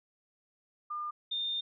sine tone pair in turn, 1205 / 3626 Hz, D6 / A#7, +44 / -49 cents, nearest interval octave + perfect fifth, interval 1907 cents, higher second, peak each -34 / -31 dBFS, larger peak second, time 0.9-1.11 / 1.31-1.61 s, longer second, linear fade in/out 10 ms, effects none

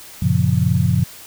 sine chord, Gb major seventh, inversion none, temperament equal with one note detuned, 94.12 / 116.54 / 138.59 / 174.61 Hz, Gb2 / Bb2 / Db3 / F3, +30 / 0 / 0 / 0 cents, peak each -19 dBFS, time 0.22-1.04 s, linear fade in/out 5 ms, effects white hiss -39 dBFS RMS until 1.26 s

